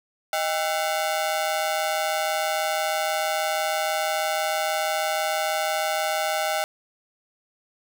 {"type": "ring-modulated tone", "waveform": "sawtooth", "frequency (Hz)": 710, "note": "F5", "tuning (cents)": 28, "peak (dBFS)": -16, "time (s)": [0.33, 6.64], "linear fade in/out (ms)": 0, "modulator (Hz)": 83.1, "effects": []}